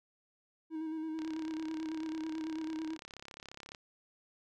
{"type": "tone with vibrato", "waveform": "triangle", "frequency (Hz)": 316.9, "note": "D#4", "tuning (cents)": 32, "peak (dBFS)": -34, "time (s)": [0.7, 2.98], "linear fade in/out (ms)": 50, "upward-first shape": "square", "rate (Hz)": 9.1, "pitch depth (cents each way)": 23}
{"type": "click train", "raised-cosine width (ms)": 0.2, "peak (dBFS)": -30, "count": 89, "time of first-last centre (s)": [1.19, 3.748], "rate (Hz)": 34.4}
{"effects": []}